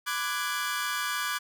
sawtooth chord, G# half-diminished seventh, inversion first, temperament equal with one note detuned, 1007.9 / 1174.7 / 1480 / 1661.2 Hz, B5 / D6 / F#6 / G#6, +35 / 0 / 0 / 0 cents, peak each -35 / -29 / -31 / -30 dBFS, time 0.06-1.39 s, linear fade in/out 20 ms, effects none

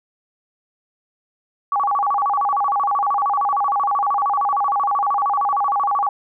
sine tone with vibrato, 960 Hz, B5, 49 cents flat, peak -16 dBFS, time 1.72-6.09 s, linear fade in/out 2 ms, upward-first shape square, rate 13 Hz, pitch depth 290 cents each way, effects none

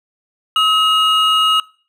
triangle tone pair together, 1278 / 2866 Hz, D#6 / F7, +46 / +44 cents, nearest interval octave + major second, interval 1398 cents, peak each -12 dBFS, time 0.56-1.6 s, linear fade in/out 2 ms, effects noise-tail reverb RT60 0.4 s tail -22 dB re dry

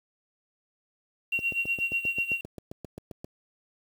sine tone with tremolo, 2749 Hz, F7, 28 cents flat, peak -23 dBFS, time 1.32-2.41 s, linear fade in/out 5 ms, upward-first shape sine, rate 8.2 Hz, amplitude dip 80%
click train, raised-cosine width 2 ms, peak -25 dBFS, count 15, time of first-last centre 1.39-3.244 s, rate 7.55 Hz
effects high-pass 60 Hz 12 dB/octave + 8-bit

